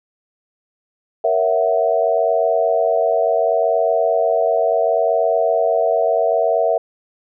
sine chord, F# dominant seventh, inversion first, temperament equal, 466.2 / 554.4 / 659.3 / 740 Hz, A#4 / C#5 / E5 / F#5, 0 / 0 / 0 / 0 cents, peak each -20 / -22 / -16 / -22 dBFS, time 1.24-6.78 s, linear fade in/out 5 ms, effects none

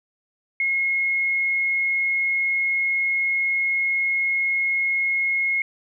sine tone, 2162 Hz, C#7, 44 cents flat, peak -19 dBFS, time 0.6-5.62 s, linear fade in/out 2 ms, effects none

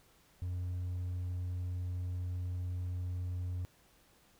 triangle tone, 90 Hz, F#2, 47 cents flat, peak -32 dBFS, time 0.42-3.65 s, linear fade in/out 0 ms, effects tanh soft clip ceiling -28 dBFS + pink hiss -66 dBFS RMS until 4.39 s

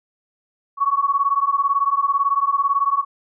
sine beating tone pair, 1108.7 / 1126.7 Hz, C#6 / C#6, 0 / +28 cents, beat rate 18 Hz, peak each -19 dBFS, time 0.77-3.05 s, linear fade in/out 50 ms, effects none

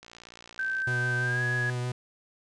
click train, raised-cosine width 0.2 ms, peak -29 dBFS, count 47, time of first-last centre 0.03-0.819 s, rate 58.3 Hz
sine tone with pitch glide, 1552 to 1673 Hz, G6 to G#6, -18 to +12 cents, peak -27 dBFS, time 0.59-1.7 s, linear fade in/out 2 ms, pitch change +130 cents, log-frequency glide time 1.21-1.43 s
45% pulse tone with vibrato, 123.7 Hz, B2, 3 cents sharp, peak -29 dBFS, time 0.87-1.92 s, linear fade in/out 5 ms, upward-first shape sine, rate 6.2 Hz, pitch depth 12 cents each way
effects resampled to 22050 Hz + 10-bit

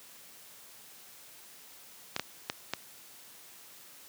clicks, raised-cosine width 0.2 ms, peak -13 dBFS, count 4, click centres 2.164 / 2.196 / 2.499 / 2.736 s, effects white hiss -53 dBFS RMS until 4.08 s + high-pass 100 Hz 12 dB/octave

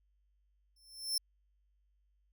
sawtooth tone with exponential growth, 5340 Hz, E8, 22 cents sharp, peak -26 dBFS, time 0.76-1.18 s, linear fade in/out 5 ms, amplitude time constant 90 ms, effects added 50 Hz sine -70 dBFS peak until 2.32 s

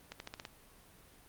accelerating click train, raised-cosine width 0.2 ms, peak -25 dBFS, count 6, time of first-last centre 0.12-0.452 s, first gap 81 ms, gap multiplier 0.9, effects pink hiss -60 dBFS RMS until 1.28 s + Opus 32 kbps

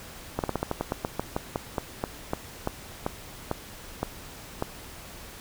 slowing click train, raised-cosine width 1 ms, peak -12 dBFS, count 20, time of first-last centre 0.39-4.624 s, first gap 48 ms, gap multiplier 1.15, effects pink hiss -44 dBFS RMS until 5.4 s

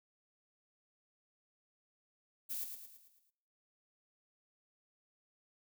violet noise with echo, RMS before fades -40 dBFS, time 2.49-2.65 s, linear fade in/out 20 ms, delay 110 ms, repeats 6, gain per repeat -6 dB, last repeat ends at 3.31 s, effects noise-tail reverb RT60 1.0 s tail -26 dB re dry

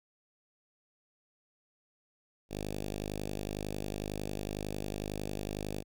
5% pulse tone with notch filter, 51 Hz, G#1, 31 cents flat, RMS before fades -38 dBFS, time 2.49-5.84 s, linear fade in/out 50 ms, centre 1400 Hz, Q 0.92, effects none

